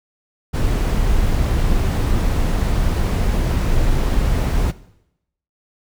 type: noise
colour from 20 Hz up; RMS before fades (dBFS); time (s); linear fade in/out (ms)
brown; -17; 0.53-4.72; 20
effects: noise-tail reverb RT60 0.8 s tail -17 dB re dry